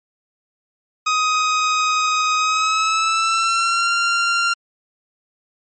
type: tone with pitch glide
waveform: sawtooth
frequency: 1255 to 1384.5 Hz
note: D#6 to F6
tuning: +15 to -15 cents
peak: -12 dBFS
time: 1.06-4.54 s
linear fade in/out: 10 ms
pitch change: +170 cents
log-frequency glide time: 2.37-3.92 s
effects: MP3 32 kbps